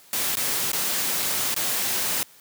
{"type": "noise with dropouts", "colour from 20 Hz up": "white", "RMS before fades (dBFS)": -25, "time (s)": [0.13, 2.23], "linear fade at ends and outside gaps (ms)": 0, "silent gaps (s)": [[0.354, 0.37], [0.717, 0.732], [1.224, 1.227], [1.542, 1.564]], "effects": ["white hiss -52 dBFS RMS until 2.4 s", "high-pass 100 Hz 12 dB/octave"]}